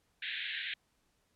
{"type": "band-pass noise", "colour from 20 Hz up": "pink", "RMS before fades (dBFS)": -39, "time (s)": [0.22, 0.74], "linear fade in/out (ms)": 5, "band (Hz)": [1600, 3900], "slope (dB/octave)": 96, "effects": ["pink hiss -75 dBFS RMS until 1.35 s", "low-pass 12000 Hz 12 dB/octave"]}